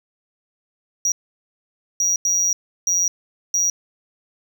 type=tone bursts at uneven times; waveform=triangle; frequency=5760 Hz; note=F#8; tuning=47 cents flat; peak=-15 dBFS; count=5; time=1.05-1.12 / 2-2.16 / 2.25-2.53 / 2.87-3.08 / 3.54-3.7 s; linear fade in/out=2 ms; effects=none